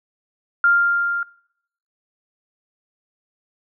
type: tone with level ramp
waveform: sine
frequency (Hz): 1396.9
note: F6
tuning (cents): 0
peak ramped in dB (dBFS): -11 to -21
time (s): 0.64-1.23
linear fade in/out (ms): 2
effects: noise-tail reverb RT60 0.7 s tail -22 dB re dry